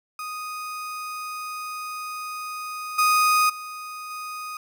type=tone with level steps; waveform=35% pulse; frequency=1244 Hz; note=D#6; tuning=1 cent flat; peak=-29 / -15 / -32 / -30 dBFS; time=0.19-4.57 s; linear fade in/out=2 ms; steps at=2.98 / 3.49 / 4.1 s; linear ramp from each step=10 ms; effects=none